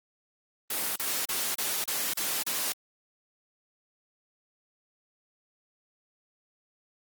white noise bursts, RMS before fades -30 dBFS, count 7, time 0.7-2.724 s, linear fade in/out 5 ms, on 260 ms, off 34 ms, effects high-pass 200 Hz 12 dB/octave + Opus 24 kbps

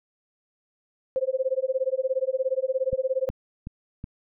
sine tone with tremolo, 523.3 Hz, C5, in tune, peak -19 dBFS, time 1.16-3.29 s, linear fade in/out 0 ms, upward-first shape sine, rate 17 Hz, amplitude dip 100%
click train, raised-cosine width 5 ms, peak -22 dBFS, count 4, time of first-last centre 2.93-4.041 s, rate 2.7 Hz
effects none

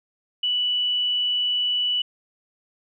sine tone, 2960 Hz, F#7, in tune, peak -20 dBFS, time 0.43-2.02 s, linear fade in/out 5 ms, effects none

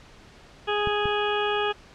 harmonic tone, 415.3 Hz, G#4, in tune, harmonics 1 / 2 / 3 / 4 / 6 / 7 / 8, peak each -26 / -29 / -31 / -32 / -34 / -34 / -35 dBFS, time 0.67-1.73 s, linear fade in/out 20 ms
clicks, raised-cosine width 5 ms, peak -19 dBFS, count 2, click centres 0.873 / 1.056 s
effects pink hiss -50 dBFS RMS until 1.94 s + low-pass 5000 Hz 12 dB/octave

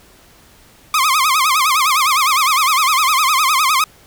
sawtooth tone with vibrato, 1150 Hz, D6, 37 cents flat, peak -8 dBFS, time 0.94-3.84 s, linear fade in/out 2 ms, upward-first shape sine, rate 9.8 Hz, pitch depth 190 cents each way, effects pink hiss -47 dBFS RMS until 4.06 s

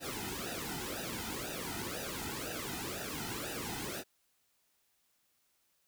pink noise with flanger, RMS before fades -40 dBFS, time 0-4.04 s, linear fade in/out 50 ms, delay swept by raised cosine 0.91 to 1.82 ms, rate 2 Hz, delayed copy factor -0.9, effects white hiss -75 dBFS RMS until 5.87 s

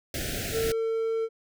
pink band-stop noise, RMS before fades -32 dBFS, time 0.14-0.72 s, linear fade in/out 2 ms, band 740 to 1400 Hz, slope 96 dB/octave
triangle tone, 450.5 Hz, A4, 41 cents sharp, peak -23 dBFS, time 0.51-1.29 s, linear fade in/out 50 ms
effects none

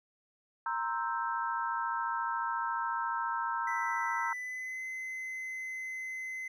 sine chord, C dominant seventh, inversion third, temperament equal, 932.3 / 1046.5 / 1318.5 / 1568 Hz, Bb5 / C6 / E6 / G6, 0 / 0 / 0 / 0 cents, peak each -34 / -39 / -36 / -39 dBFS, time 0.66-4.33 s, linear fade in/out 2 ms
triangle tone with pitch glide, 1982 to 2048 Hz, B6 to C7, +6 to -38 cents, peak -35 dBFS, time 3.67-6.48 s, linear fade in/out 5 ms, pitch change +56 cents, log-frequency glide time 4.28-4.83 s
effects none

